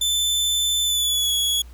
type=tone with pitch glide; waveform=sawtooth; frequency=3528 to 3359 Hz; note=A7 to G#7; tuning=+4 to +19 cents; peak=-16 dBFS; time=0.01-1.62 s; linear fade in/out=5 ms; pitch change=-85 cents; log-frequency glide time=0.84-1.32 s; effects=added 60 Hz sine -39 dBFS peak until 1.73 s + pink hiss -54 dBFS RMS until 1.73 s